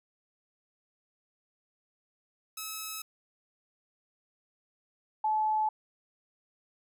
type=tone pair in turn; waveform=5% pulse / sine; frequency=1292 / 862.8 Hz; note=E6 / A5; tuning=-35 / -34 cents; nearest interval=perfect fifth; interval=699 cents; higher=first; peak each=-25 dBFS; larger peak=neither; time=2.57-3.02 / 5.24-5.69 s; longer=neither; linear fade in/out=5 ms; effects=none